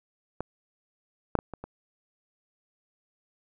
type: clicks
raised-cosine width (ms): 1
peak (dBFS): -17 / -7 / -15 / -23 / -24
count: 5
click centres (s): 0.406 / 1.353 / 1.389 / 1.537 / 1.64
effects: none